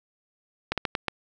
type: slowing click train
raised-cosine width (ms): 0.3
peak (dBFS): -9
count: 5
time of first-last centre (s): 0.72-1.083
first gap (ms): 57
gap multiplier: 1.32
effects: none